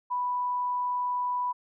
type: tone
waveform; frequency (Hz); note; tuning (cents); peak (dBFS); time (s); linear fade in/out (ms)
sine; 987.8; B5; 0; -26; 0.1-1.53; 20
effects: none